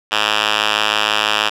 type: tone with band-pass filter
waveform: 5% pulse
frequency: 106.2 Hz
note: G#2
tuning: 39 cents sharp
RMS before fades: -17 dBFS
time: 0.11-1.5 s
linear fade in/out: 20 ms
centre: 2600 Hz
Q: 1.7
effects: none